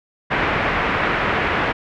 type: low-pass noise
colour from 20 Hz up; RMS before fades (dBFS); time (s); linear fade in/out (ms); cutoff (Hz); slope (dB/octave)
white; -20; 0.3-1.73; 20; 2200; 24
effects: none